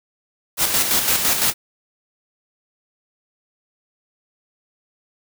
white noise with tremolo, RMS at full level -17 dBFS, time 0.57-1.54 s, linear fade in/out 50 ms, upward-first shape square, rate 5.9 Hz, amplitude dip 45%, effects none

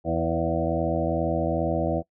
harmonic tone with a mistuned harmonic, 82.41 Hz, E2, in tune, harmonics 1 / 2 / 3 / 4 / 6 / 7 / 8 / 9, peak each -31 / -30 / -33 / -29 / -31 / -29 / -30 / -33 dBFS, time 0.04-2.03 s, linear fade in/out 50 ms, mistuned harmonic 8, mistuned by +20 cents, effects noise-tail reverb RT60 0.1 s tail -22 dB re dry

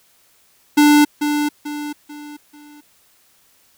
square tone with echo, 295.3 Hz, D4, 10 cents sharp, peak -9 dBFS, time 0.77-1.05 s, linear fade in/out 10 ms, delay 440 ms, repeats 4, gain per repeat -8 dB, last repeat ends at 2.81 s, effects white hiss -56 dBFS RMS until 3.77 s

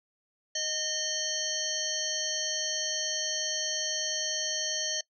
harmonic tone with a mistuned harmonic, 622.3 Hz, D#5, in tune, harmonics 1 / 3 / 5 / 7 / 9 / 10, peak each -40 / -39 / -36 / -35 / -37 / -34 dBFS, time 0.55-5.01 s, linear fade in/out 5 ms, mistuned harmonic 3, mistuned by -36 cents, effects noise-tail reverb RT60 0.1 s tail -22 dB re dry

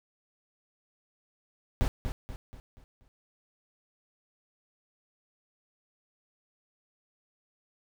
brown noise with echo, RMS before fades -25 dBFS, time 1.81-1.88 s, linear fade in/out 0 ms, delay 240 ms, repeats 5, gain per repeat -7 dB, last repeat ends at 3.08 s, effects none

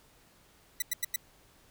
5% pulse tone bursts, 1975.5 Hz, B6, in tune, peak -17 dBFS, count 4, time 0.8-1.161 s, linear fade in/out 5 ms, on 22 ms, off 91 ms, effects pink hiss -62 dBFS RMS until 1.7 s

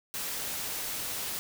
white noise, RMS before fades -35 dBFS, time 0.14-1.39 s, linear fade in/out 0 ms, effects none

